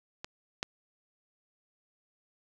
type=clicks; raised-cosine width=0.2 ms; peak=-21 / -14 dBFS; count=2; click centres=0.245 / 0.629 s; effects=none